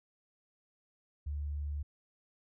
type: tone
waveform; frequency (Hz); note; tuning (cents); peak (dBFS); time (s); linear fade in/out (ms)
sine; 73; D2; -10; -34; 1.26-1.83; 10
effects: none